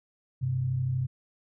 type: tone pair together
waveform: sine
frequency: 97 / 129.48 Hz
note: G2 / C3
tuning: -18 / -18 cents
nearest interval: perfect fourth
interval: 500 cents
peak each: -34 / -26 dBFS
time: 0.41-1.07 s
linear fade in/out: 20 ms
effects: none